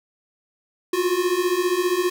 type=beating tone pair; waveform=square; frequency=349.9 / 364.9 Hz; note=F4 / F#4; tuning=+3 / -24 cents; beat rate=15 Hz; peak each=-24 / -22 dBFS; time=0.93-2.1 s; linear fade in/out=5 ms; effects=none